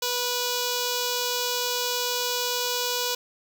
5% pulse tone with notch filter, 489.9 Hz, B4, 14 cents flat, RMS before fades -27 dBFS, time 0.02-3.15 s, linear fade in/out 5 ms, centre 1900 Hz, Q 1.2, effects none

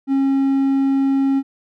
triangle tone, 271.9 Hz, C#4, 33 cents flat, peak -12 dBFS, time 0.07-1.43 s, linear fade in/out 50 ms, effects none

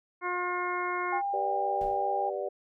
harmonic tone, 357.4 Hz, F4, 40 cents sharp, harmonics 1 / 2 / 3 / 4 / 5 / 6, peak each -35 / -38 / -32 / -37 / -43 / -37 dBFS, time 0.21-1.22 s, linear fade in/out 50 ms
sine tone, 800 Hz, G5, 35 cents sharp, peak -28 dBFS, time 1.12-2.3 s, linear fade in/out 10 ms
sine chord, G major seventh, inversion none, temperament just, 392 / 490 / 588 / 735 Hz, G4 / B4 / D5 / F#5, 0 / -14 / +2 / -12 cents, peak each -35 / -37 / -34 / -39 dBFS, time 1.33-2.49 s, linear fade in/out 10 ms
brown noise with exponential decay, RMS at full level -40 dBFS, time 1.81-2.14 s, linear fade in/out 0 ms, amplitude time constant 70 ms
effects none

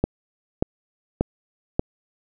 click train, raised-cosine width 2 ms, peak -5 dBFS, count 4, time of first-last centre 0.04-1.794 s, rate 1.71 Hz, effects none

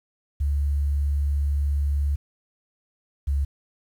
sine tone pair in turn, 71.5 / 70.07 Hz, D2 / C#2, -46 / +19 cents, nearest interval unison, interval 35 cents, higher first, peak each -20 dBFS, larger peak neither, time 0.4-2.16 / 3.27-3.45 s, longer first, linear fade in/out 10 ms, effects 9-bit

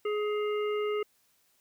harmonic tone with a mistuned harmonic, 419.7 Hz, G#4, 18 cents sharp, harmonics 1 / 3 / 5 / 7, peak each -28 / -38 / -42 / -45 dBFS, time 0.05-1.03 s, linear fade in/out 5 ms, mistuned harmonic 7, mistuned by -75 cents, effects white hiss -69 dBFS RMS until 1.6 s

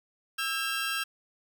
25% pulse tone cluster, 1319 / 1610 / 2760 Hz, E6 / G6 / F7, +1 / +46 / -21 cents, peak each -30 / -28 / -32 dBFS, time 0.38-1.04 s, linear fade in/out 10 ms, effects none

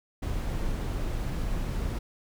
brown noise, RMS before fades -30 dBFS, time 0.22-1.99 s, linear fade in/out 10 ms, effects none

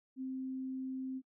sine tone, 261.6 Hz, C4, in tune, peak -37 dBFS, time 0.16-1.22 s, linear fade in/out 50 ms, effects noise-tail reverb RT60 0.1 s tail -25 dB re dry

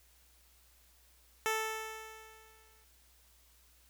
10% pulse tone with exponential decay, 440 Hz, A4, in tune, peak -21 dBFS, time 1.46-2.84 s, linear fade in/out 0 ms, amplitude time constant 300 ms, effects added 60 Hz sine -66 dBFS peak until 3.89 s + white hiss -66 dBFS RMS until 3.89 s

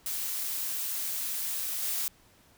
blue noise with level steps, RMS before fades -33 / -31 dBFS, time 0.06-2.08 s, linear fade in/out 0 ms, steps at 1.82 s, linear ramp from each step 10 ms, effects pink hiss -61 dBFS RMS until 2.57 s

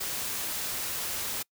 white noise, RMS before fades -33 dBFS, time 0-1.43 s, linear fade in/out 10 ms, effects noise-tail reverb RT60 0.1 s tail -25 dB re dry

